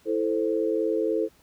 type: chord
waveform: sine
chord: A minor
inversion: second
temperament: equal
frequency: 329.6 / 440 / 523.3 Hz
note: E4 / A4 / C5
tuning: 0 / 0 / 0 cents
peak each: -27 / -25 / -29 dBFS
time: 0.05-1.29 s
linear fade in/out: 50 ms
effects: pink hiss -60 dBFS RMS until 1.42 s